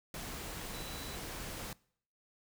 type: tone in noise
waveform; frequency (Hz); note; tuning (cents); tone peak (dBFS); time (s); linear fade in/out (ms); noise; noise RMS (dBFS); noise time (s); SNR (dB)
sine; 3951; B7; 0; -50; 0.74-1.16; 2; pink; -43; 0.14-1.73; -10
effects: noise-tail reverb RT60 0.6 s tail -23 dB re dry